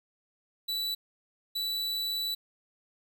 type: tone bursts at uneven times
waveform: 45% pulse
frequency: 3953 Hz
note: B7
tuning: 1 cent sharp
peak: -30 dBFS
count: 2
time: 0.68-0.95 / 1.55-2.35 s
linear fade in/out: 10 ms
effects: 12-bit

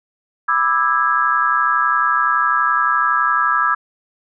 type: chord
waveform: sine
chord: E dominant seventh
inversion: second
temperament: just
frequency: 988.9 / 1186.7 / 1318.5 / 1648.1 Hz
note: B5 / D6 / E6 / G#6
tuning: +2 / +18 / 0 / -14 cents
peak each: -23 / -19 / -17 / -19 dBFS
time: 0.48-3.75 s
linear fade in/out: 10 ms
effects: none

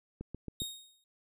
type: click train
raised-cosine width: 3 ms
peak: -27 dBFS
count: 4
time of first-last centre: 0.21-0.619 s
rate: 7.33 Hz
type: tone with exponential decay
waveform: sawtooth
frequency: 3729 Hz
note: A#7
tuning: in tune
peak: -30 dBFS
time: 0.6-1.04 s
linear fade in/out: 2 ms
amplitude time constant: 95 ms
effects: none

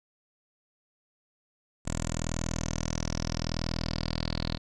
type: tone with low-pass filter sweep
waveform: 10% pulse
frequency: 40.79 Hz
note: E1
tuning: 17 cents flat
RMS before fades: -32 dBFS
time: 1.85-4.58 s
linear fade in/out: 20 ms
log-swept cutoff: 7600 to 4200 Hz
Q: 6.9
effects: none

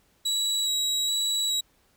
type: tone with vibrato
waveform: 30% pulse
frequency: 3885 Hz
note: B7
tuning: 29 cents flat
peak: -21 dBFS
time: 0.25-1.61 s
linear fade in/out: 10 ms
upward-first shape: square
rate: 1.2 Hz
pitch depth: 10 cents each way
effects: pink hiss -65 dBFS RMS until 1.96 s

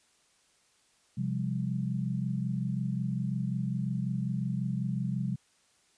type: chord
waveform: sine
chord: C suspended fourth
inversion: none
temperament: equal with one note detuned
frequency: 130.81 / 174.61 / 200.1 Hz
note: C3 / F3 / G3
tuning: 0 / 0 / +36 cents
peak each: -32 / -34 / -34 dBFS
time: 1.17-5.36 s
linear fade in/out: 10 ms
effects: white hiss -67 dBFS RMS until 5.97 s + resampled to 22050 Hz

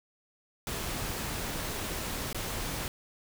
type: noise with dropouts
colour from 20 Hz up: pink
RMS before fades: -35 dBFS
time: 0.67-2.88 s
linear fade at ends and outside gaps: 1 ms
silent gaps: 2.329-2.346 s
effects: none

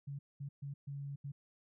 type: tone bursts at uneven times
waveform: sine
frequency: 140.6 Hz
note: C#3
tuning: 25 cents sharp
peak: -40 dBFS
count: 5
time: 0.07-0.19 / 0.4-0.49 / 0.62-0.74 / 0.87-1.16 / 1.24-1.32 s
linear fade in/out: 10 ms
effects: none

